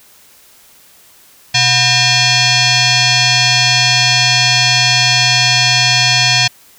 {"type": "tone with frequency modulation", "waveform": "sine", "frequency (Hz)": 978, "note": "B5", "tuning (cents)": -17, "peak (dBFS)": -8, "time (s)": [1.54, 6.48], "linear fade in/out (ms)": 10, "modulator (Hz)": 851, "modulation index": 5.9, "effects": ["white hiss -45 dBFS RMS until 6.78 s"]}